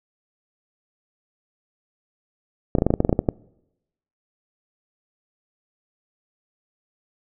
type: clicks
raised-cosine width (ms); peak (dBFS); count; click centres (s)
2; -4; 12; 2.752 / 2.785 / 2.821 / 2.866 / 2.905 / 2.939 / 3.004 / 3.049 / 3.094 / 3.128 / 3.191 / 3.288
effects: noise-tail reverb RT60 0.9 s tail -24 dB re dry